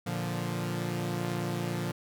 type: chord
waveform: sawtooth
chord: Bb major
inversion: none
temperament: equal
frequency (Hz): 116.54 / 146.83 / 174.61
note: Bb2 / D3 / F3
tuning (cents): 0 / 0 / 0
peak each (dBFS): -31 / -33 / -30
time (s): 0.06-1.92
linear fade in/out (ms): 10
effects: none